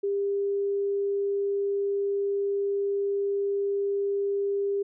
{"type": "tone", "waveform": "sine", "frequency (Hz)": 400, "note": "G4", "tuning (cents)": 35, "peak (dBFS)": -24, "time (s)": [0.03, 4.83], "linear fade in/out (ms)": 10, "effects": []}